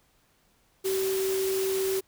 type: tone in noise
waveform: sine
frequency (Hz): 383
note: G4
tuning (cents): -40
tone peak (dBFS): -25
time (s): 0.84-2.01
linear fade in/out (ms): 20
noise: white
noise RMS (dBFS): -35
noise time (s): 0.84-2.01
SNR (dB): +7
effects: pink hiss -66 dBFS RMS until 2.07 s